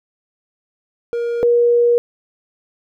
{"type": "tone pair in turn", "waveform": ["triangle", "sine"], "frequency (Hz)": [472, 476.7], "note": ["A#4", "A#4"], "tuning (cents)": [22, 39], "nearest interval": "unison", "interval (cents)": 17, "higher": "second", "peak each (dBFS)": [-16, -10], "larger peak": "second", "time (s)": [[1.13, 1.43], [1.43, 1.98]], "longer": "second", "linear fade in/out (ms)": 0, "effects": []}